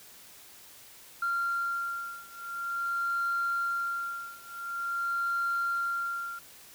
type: beating tone pair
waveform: sine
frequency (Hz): 1384 / 1384.47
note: F6 / F6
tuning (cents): -16 / -15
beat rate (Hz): 0.47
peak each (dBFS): -31 / -32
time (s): 1.22-6.39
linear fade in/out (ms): 5
effects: tanh soft clip ceiling -23 dBFS + white hiss -52 dBFS RMS until 6.74 s